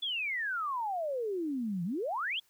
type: exponential two-way sweep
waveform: sine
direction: down then up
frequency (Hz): 3500 to 165 to 3500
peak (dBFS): -31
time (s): 0.02-2.4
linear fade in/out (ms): 10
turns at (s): 1.84
effects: white hiss -69 dBFS RMS until 2.49 s